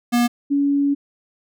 square / sine tone pair in turn, 240.1 / 282.7 Hz, B3 / C#4, -49 / +34 cents, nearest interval minor third, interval 283 cents, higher second, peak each -15 dBFS, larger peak neither, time 0.12-0.28 / 0.5-0.95 s, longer second, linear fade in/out 20 ms, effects none

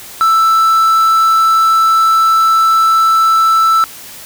triangle tone with quantisation, 1324 Hz, E6, 7 cents sharp, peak -5 dBFS, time 0.21-3.84 s, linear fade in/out 0 ms, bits 5, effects white hiss -32 dBFS RMS until 4.25 s

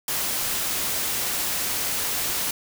white noise, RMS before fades -26 dBFS, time 0.08-2.51 s, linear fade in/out 2 ms, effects none

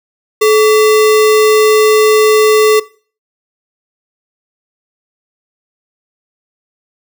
sine tone with sample-and-hold, 430.4 Hz, A4, 38 cents flat, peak -5 dBFS, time 0.41-2.8 s, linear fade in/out 10 ms, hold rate 1575 Hz, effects noise-tail reverb RT60 0.4 s tail -19 dB re dry

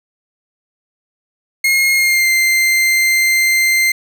40% pulse tone with pitch glide, 2147 to 2088 Hz, C7 to C7, +44 to -4 cents, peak -10 dBFS, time 1.64-3.92 s, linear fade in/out 5 ms, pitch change -48 cents, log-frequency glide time 1.95-2.29 s, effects none

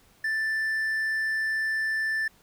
triangle tone, 1766 Hz, A6, 6 cents sharp, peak -23 dBFS, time 0.24-2.28 s, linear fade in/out 5 ms, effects pink hiss -60 dBFS RMS until 2.42 s

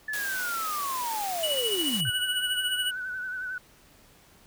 sine linear sweep, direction down, 1752 to 98 Hz, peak -29 dBFS, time 0.08-2.1 s, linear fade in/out 5 ms
white high-pass noise, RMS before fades -36 dBFS, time 0.13-2.01 s, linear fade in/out 5 ms, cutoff 210 Hz, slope 24 dB/octave
square tone with tremolo, 2938 Hz, F#7, 13 cents flat, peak -25 dBFS, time 1.43-2.91 s, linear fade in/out 5 ms, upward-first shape sine, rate 14 Hz, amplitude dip 60%
sine tone with vibrato, 1500 Hz, F#6, 23 cents sharp, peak -31 dBFS, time 2.05-3.58 s, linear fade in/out 2 ms, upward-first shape sine, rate 11 Hz, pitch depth 43 cents each way
effects pink hiss -57 dBFS RMS until 4.46 s

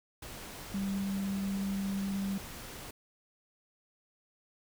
sine tone in noise, 196 Hz, G3, in tune, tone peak -31 dBFS, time 0.74-2.38 s, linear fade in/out 5 ms, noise pink, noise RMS -45 dBFS, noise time 0.22-2.91 s, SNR +11 dB, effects none

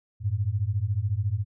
sine beating tone pair, 94.7 / 108.7 Hz, F#2 / A2, +41 / -21 cents, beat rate 14 Hz, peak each -27 / -26 dBFS, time 0.2-1.45 s, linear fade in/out 50 ms, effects none

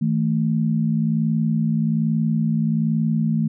sine tone pair together, 160 / 221.2 Hz, D#3 / A3, +49 / +9 cents, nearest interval tritone, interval 560 cents, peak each -20 dBFS, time 0.01-3.48 s, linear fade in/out 10 ms, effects none

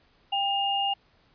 sine tone pair together, 793 / 2831 Hz, G5 / F7, +20 / +23 cents, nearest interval octave + minor seventh, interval 2203 cents, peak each -26 / -27 dBFS, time 0.32-0.94 s, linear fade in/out 10 ms, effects pink hiss -63 dBFS RMS until 1.34 s + resampled to 11025 Hz

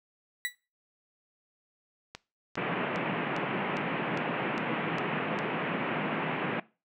35% pulse tone with exponential decay, 1960 Hz, B6, 14 cents flat, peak -24 dBFS, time 0.45-0.55 s, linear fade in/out 0 ms, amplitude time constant 21 ms
click train, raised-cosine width 0.2 ms, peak -22 dBFS, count 9, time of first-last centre 2.15-5.389 s, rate 2.47 Hz
pink band-pass noise, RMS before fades -32 dBFS, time 2.57-6.6 s, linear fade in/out 5 ms, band 140 to 2800 Hz, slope 48 dB/octave
effects noise-tail reverb RT60 0.3 s tail -20 dB re dry

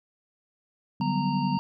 sine chord, G major seventh, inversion second, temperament equal, 146.83 / 185 / 196 / 246.9 Hz, D3 / F#3 / G3 / B3, 0 / 0 / 0 / 0 cents, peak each -30 dBFS, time 1-1.58 s, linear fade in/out 5 ms
harmonic tone, 926 Hz, A#5, 12 cents flat, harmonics 1 / 3 / 5, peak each -29 / -42 / -42 dBFS, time 1.01-1.59 s, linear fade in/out 0 ms
effects none

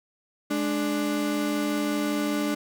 35% pulse tone pair together, 210 / 295.3 Hz, G#3 / D4, +19 / +10 cents, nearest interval tritone, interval 591 cents, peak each -28 / -24 dBFS, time 0.5-2.55 s, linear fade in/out 10 ms, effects none

